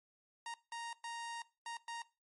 sawtooth tone bursts at uneven times, 932.3 Hz, A#5, in tune, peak -38 dBFS, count 5, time 0.46-0.54 / 0.72-0.93 / 1.04-1.42 / 1.66-1.77 / 1.88-2.02 s, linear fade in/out 2 ms, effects noise-tail reverb RT60 0.3 s tail -20 dB re dry + MP3 48 kbps

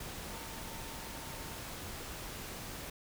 sine tone in noise, 906 Hz, A#5, 50 cents flat, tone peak -53 dBFS, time 0.28-1.59 s, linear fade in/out 5 ms, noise pink, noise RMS -44 dBFS, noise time 0-2.9 s, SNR -12 dB, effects none

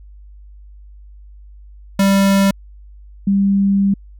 square / sine tone pair in turn, 196.3 / 197.78 Hz, G3 / G3, +3 / +16 cents, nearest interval unison, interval 13 cents, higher second, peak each -11 dBFS, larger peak neither, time 1.99-2.51 / 3.27-3.94 s, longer second, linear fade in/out 5 ms, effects added 50 Hz sine -37 dBFS peak until 4.19 s

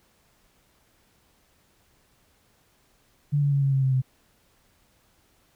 sine tone with pitch steps, 145.2 / 142.54 / 139.93 / 137.37 / 134.85 / 132.38 / 129.96 Hz, D3 / C#3 / C#3 / C#3 / C#3 / C3 / C3, -19 / +49 / +17 / -15 / -47 / +21 / -11 cents, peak -19 dBFS, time 3.32-4.02 s, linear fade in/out 20 ms, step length 100 ms, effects pink hiss -64 dBFS RMS until 5.55 s

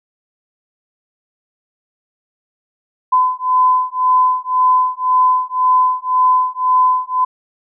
sine beating tone pair, 1013 / 1014.9 Hz, B5 / B5, +44 / +47 cents, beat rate 1.9 Hz, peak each -14 dBFS, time 3.12-7.25 s, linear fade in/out 10 ms, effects none

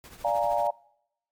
pink noise with tremolo, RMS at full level -45 dBFS, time 0.04-0.67 s, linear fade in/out 0 ms, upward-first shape triangle, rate 13 Hz, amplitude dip 70%
sine chord, Bb dominant seventh, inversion first, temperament equal, 587.3 / 698.5 / 830.6 / 932.3 Hz, D5 / F5 / Ab5 / Bb5, 0 / 0 / 0 / 0 cents, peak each -27 / -27 / -29 / -29 dBFS, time 0.24-0.71 s, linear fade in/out 10 ms
effects noise-tail reverb RT60 0.8 s tail -24 dB re dry + MP3 96 kbps

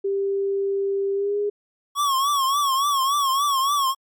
sine tone with pitch glide, 394.7 to 411.2 Hz, G4 to G#4, +12 to -17 cents, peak -20 dBFS, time 0.04-1.5 s, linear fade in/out 10 ms, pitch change +71 cents, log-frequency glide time 1.14-1.38 s
square tone with vibrato, 1108.7 Hz, C#6, in tune, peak -19 dBFS, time 1.95-3.95 s, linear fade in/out 50 ms, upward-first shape triangle, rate 3.5 Hz, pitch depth 110 cents each way
effects MP3 96 kbps

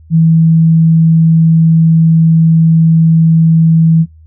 sine tone, 162.6 Hz, E3, 23 cents flat, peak -4 dBFS, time 0.1-4.06 s, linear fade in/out 50 ms, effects noise-tail reverb RT60 0.2 s tail -23 dB re dry + added 79 Hz sine -36 dBFS peak until 4.26 s

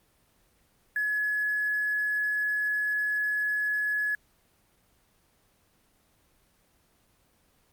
sine tone with quantisation, 1696 Hz, G#6, 36 cents sharp, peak -25 dBFS, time 0.96-4.15 s, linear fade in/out 2 ms, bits 8, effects pink hiss -66 dBFS RMS until 7.72 s + Opus 24 kbps

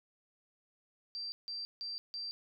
sine tone bursts, 4699 Hz, D8, in tune, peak -38 dBFS, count 4, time 1.15-2.31 s, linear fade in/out 0 ms, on 170 ms, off 160 ms, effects none

